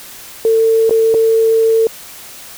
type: tone with dropouts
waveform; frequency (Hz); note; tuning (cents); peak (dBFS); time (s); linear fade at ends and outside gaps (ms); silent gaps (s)
sine; 448.9; A4; +35; -8; 0.45-1.87; 1; 0.895-0.908 / 1.142-1.146
effects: white hiss -34 dBFS RMS until 2.57 s